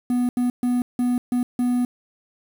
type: tone bursts at uneven times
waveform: triangle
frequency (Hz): 246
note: B3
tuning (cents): -7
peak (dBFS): -16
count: 6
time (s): 0.1-0.29 / 0.37-0.5 / 0.63-0.82 / 0.99-1.18 / 1.32-1.43 / 1.59-1.85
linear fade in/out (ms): 2
effects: 7-bit